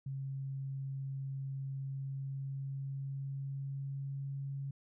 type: tone with pitch glide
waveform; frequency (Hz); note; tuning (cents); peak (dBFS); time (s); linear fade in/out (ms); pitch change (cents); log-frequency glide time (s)
sine; 135.8 to 138.01; C#3 to C#3; -35 to -7; -37; 0.06-4.71; 5; +28; 1.76-4.35
effects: none